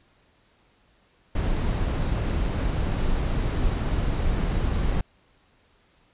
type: noise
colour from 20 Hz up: brown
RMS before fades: -24 dBFS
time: 1.35-5.01 s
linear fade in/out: 5 ms
effects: pink hiss -62 dBFS RMS until 6.13 s + resampled to 8000 Hz